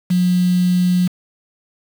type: tone with quantisation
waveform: sine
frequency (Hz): 180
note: F#3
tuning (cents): -47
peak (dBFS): -12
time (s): 0.1-1.08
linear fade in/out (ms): 10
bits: 5
effects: none